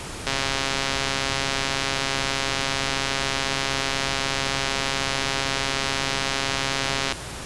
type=click train; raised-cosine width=0.2 ms; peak=-6 dBFS; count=933; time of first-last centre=0.27-7.123 s; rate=136 Hz; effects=pink hiss -34 dBFS RMS until 7.45 s + resampled to 24000 Hz